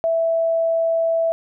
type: tone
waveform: sine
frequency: 659.3 Hz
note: E5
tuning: in tune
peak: -16 dBFS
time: 0.04-1.32 s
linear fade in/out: 0 ms
effects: none